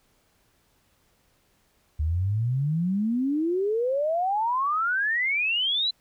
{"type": "exponential sweep", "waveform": "sine", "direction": "up", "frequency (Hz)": [73.5, 4071], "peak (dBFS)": -22, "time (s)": [1.99, 5.91], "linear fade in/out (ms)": 10, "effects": ["pink hiss -66 dBFS RMS until 6 s"]}